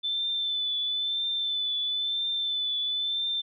sine tone with vibrato, 3520 Hz, A7, in tune, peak -26 dBFS, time 0.03-3.42 s, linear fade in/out 20 ms, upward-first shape triangle, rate 1 Hz, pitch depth 35 cents each way, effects none

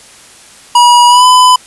square tone with pitch glide, 966 to 1004.1 Hz, B5 to B5, -39 to +28 cents, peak -3 dBFS, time 0.75-1.56 s, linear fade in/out 5 ms, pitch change +67 cents, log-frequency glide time 1.08-1.25 s, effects white hiss -37 dBFS RMS until 1.66 s + resampled to 24000 Hz

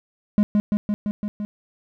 triangle tone with echo, 207.7 Hz, G#3, in tune, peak -11 dBFS, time 0.38-0.43 s, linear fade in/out 0 ms, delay 170 ms, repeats 6, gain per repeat -2 dB, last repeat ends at 1.45 s, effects none

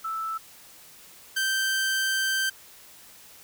sine / sawtooth tone pair in turn, 1318.5 / 1559.8 Hz, E6 / G6, 0 / -9 cents, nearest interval minor third, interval 291 cents, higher second, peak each -28 / -20 dBFS, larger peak second, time 0.04-0.38 / 1.36-2.5 s, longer second, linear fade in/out 10 ms, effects white hiss -50 dBFS RMS until 3.43 s

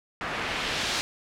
white noise with low-pass filter sweep, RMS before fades -30 dBFS, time 0.21-1.01 s, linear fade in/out 0 ms, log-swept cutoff 1700 to 4900 Hz, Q 1, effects none

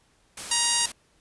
white noise, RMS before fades -36 dBFS, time 0.37-0.92 s, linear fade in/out 5 ms
harmonic tone, 944 Hz, A#5, 22 cents sharp, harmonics 1 / 2 / 3 / 4 / 5 / 6 / 7 / 8 / 9 / 10, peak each -33 / -34 / -31 / -31 / -29 / -32 / -29 / -32 / -31 / -29 dBFS, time 0.51-0.86 s, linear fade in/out 5 ms
effects pink hiss -64 dBFS RMS until 1.2 s + resampled to 24000 Hz

